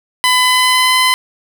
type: tone with pitch glide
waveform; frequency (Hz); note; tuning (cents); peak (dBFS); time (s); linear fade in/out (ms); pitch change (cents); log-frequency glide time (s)
15% pulse; 1006 to 1019.5; B5 to C6; +32 to -45; -3; 0.24-1.14; 0; +23; 0.4-0.97
effects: 7-bit